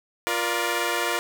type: chord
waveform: 10% pulse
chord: Bb major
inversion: second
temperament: equal with one note detuned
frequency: 349.2 / 473.5 / 587.3 Hz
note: F4 / Bb4 / D5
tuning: 0 / +27 / 0 cents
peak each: -19 / -19 / -21 dBFS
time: 0.27-1.19 s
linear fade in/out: 0 ms
effects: none